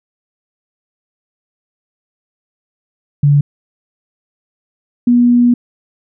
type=tone pair in turn; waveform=sine; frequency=143.9 / 242 Hz; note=D3 / B3; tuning=-35 / -35 cents; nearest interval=major sixth; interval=900 cents; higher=second; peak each=-6 dBFS; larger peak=neither; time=3.23-3.41 / 5.07-5.54 s; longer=second; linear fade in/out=5 ms; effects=none